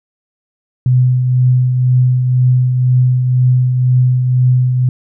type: tone with tremolo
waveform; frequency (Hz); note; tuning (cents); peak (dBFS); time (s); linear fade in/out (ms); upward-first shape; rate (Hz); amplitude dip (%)
sine; 126.4; B2; +41; -6; 0.86-4.89; 2; triangle; 2; 45
effects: none